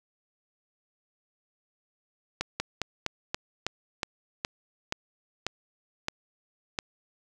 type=slowing click train; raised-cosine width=0.2 ms; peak=-11 dBFS; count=12; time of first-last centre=2.41-6.788 s; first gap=190 ms; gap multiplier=1.14; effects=none